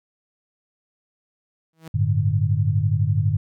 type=tone with exponential growth; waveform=sawtooth; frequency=161.4 Hz; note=E3; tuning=36 cents flat; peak=-29 dBFS; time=1.73-1.88 s; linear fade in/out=2 ms; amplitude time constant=31 ms
type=chord; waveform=sine; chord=G suspended second; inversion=none; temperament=equal with one note detuned; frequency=98 / 110 / 147.85 Hz; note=G2 / A2 / D3; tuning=0 / 0 / +12 cents; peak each=-21 / -21 / -23 dBFS; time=1.94-3.37 s; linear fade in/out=10 ms
effects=none